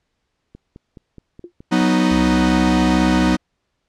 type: click train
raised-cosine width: 3 ms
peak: -26 dBFS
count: 7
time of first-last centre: 0.55-1.816 s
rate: 4.74 Hz
type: tone with exponential decay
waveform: sine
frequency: 349.2 Hz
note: F4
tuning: in tune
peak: -27 dBFS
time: 1.44-1.52 s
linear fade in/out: 2 ms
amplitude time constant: 17 ms
type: chord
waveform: 45% pulse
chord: B major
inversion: second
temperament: equal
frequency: 185 / 246.9 / 311.1 Hz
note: F#3 / B3 / D#4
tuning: 0 / 0 / 0 cents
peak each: -18 dBFS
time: 1.71-3.37 s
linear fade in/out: 20 ms
type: tone with vibrato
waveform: triangle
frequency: 66.6 Hz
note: C2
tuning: 31 cents sharp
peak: -22 dBFS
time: 2.11-3.35 s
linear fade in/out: 5 ms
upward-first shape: sine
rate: 8.9 Hz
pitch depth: 21 cents each way
effects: pink hiss -72 dBFS RMS until 3.88 s + low-pass 6000 Hz 12 dB/octave